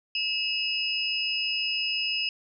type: tone cluster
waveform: sine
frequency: 2613 / 2867 / 5060 Hz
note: E7 / F7 / D#8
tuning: -16 / +45 / +28 cents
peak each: -30 dBFS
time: 0.15-2.29 s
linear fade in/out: 2 ms
effects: none